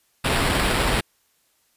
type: noise with sample-and-hold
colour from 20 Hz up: pink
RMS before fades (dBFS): -21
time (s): 0.24-1.01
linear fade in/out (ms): 10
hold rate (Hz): 6300
effects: white hiss -65 dBFS RMS until 1.76 s + resampled to 32000 Hz